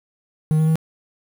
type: tone with pitch steps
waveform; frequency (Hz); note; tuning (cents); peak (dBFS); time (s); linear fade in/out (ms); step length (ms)
triangle; 155.56 / 157.55 / 159.56; D#3 / D#3 / D#3; 0 / +22 / +44; -12; 0.51-0.756; 0; 82
effects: 7-bit